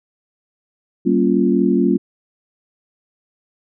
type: chord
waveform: sine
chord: G half-diminished seventh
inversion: none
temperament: equal with one note detuned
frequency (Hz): 192.41 / 233.1 / 277.2 / 349.2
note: G3 / Bb3 / Db4 / F4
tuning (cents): -32 / 0 / 0 / 0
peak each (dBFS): -18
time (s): 1.05-1.98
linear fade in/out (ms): 20
effects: none